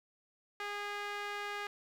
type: tone with band-pass filter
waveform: sawtooth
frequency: 410 Hz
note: G#4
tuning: 22 cents flat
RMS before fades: -40 dBFS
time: 0.6-1.67 s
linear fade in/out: 2 ms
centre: 1800 Hz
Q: 1.1
effects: 10-bit